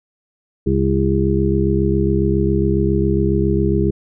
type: harmonic tone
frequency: 67.3 Hz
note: C2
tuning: 49 cents sharp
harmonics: 1 / 2 / 3 / 5 / 6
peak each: -20 / -20 / -20 / -20 / -20 dBFS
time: 0.66-3.91 s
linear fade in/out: 10 ms
effects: none